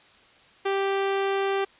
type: tone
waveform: sawtooth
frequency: 392 Hz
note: G4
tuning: in tune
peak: -19 dBFS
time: 0.65-1.65 s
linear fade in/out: 10 ms
effects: white hiss -55 dBFS RMS until 1.79 s + resampled to 8000 Hz